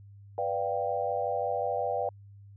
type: chord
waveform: sine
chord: G dominant seventh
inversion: first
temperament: equal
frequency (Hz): 493.9 / 587.3 / 698.5 / 784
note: B4 / D5 / F5 / G5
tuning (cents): 0 / 0 / 0 / 0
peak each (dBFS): -33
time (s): 0.38-2.09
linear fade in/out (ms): 2
effects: added 100 Hz sine -48 dBFS peak until 2.56 s